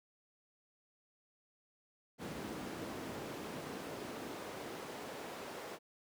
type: noise with high-pass filter sweep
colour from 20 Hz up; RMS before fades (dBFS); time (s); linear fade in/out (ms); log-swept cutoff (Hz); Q
brown; -45; 2.18-5.79; 50; 220 to 460; 0.88
effects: none